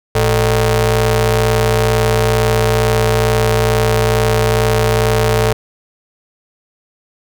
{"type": "ring-modulated tone", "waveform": "sawtooth", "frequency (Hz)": 164.6, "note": "E3", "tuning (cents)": -2, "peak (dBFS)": -4, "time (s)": [0.15, 5.53], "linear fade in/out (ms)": 5, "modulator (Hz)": 278, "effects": []}